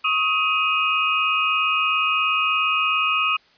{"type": "tone cluster", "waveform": "sine", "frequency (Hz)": [1104, 1261, 2514, 2837], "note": ["C#6", "D#6", "D#7", "F7"], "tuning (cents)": [-7, 23, 17, 27], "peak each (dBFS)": [-29, -22, -21, -26], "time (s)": [0.04, 3.37], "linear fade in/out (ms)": 10, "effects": ["white hiss -56 dBFS RMS until 3.57 s", "resampled to 11025 Hz"]}